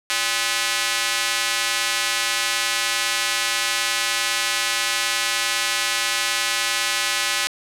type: tone with high-pass filter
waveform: square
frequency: 115.2 Hz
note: A#2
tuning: 20 cents flat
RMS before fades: -22 dBFS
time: 0.1-7.47 s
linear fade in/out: 0 ms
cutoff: 2000 Hz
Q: 0.79
effects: low-pass 11000 Hz 12 dB/octave